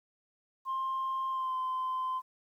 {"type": "tone with pitch glide", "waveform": "sine", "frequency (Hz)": [1057, 1032.9], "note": ["C6", "C6"], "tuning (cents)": [17, -23], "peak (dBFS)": -29, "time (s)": [0.65, 2.22], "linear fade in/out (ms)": 50, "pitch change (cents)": -40, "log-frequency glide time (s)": [1.29, 1.56], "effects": ["tanh soft clip ceiling -28 dBFS", "11-bit"]}